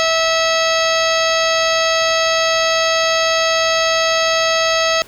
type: harmonic tone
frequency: 651 Hz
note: E5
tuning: 22 cents flat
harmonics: 1 / 2 / 3 / 4 / 5 / 6 / 7 / 8 / 10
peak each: -17 / -20 / -22 / -23 / -24 / -25 / -25 / -26 / -27 dBFS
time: 0-5.02 s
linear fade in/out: 0 ms
effects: pink hiss -42 dBFS RMS until 5.07 s